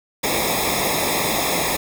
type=noise with comb filter; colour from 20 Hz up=pink; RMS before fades=-21 dBFS; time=0.23-1.77 s; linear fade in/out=10 ms; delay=0.67 ms; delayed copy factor=-0.9; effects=none